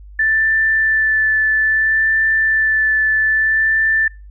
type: tone with vibrato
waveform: sine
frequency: 1760 Hz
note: A6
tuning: in tune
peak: -12 dBFS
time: 0.19-4.08 s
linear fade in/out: 5 ms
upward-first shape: sine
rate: 0.61 Hz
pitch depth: 12 cents each way
effects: noise-tail reverb RT60 0.3 s tail -25 dB re dry + added 50 Hz sine -35 dBFS peak until 4.3 s